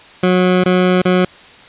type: tone with dropouts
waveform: 20% pulse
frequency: 182.4 Hz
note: F#3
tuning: 24 cents flat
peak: -5 dBFS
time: 0.23-1.25 s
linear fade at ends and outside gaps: 5 ms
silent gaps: 0.639-0.658 / 1.019-1.052 s
effects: white hiss -40 dBFS RMS until 1.68 s + resampled to 8000 Hz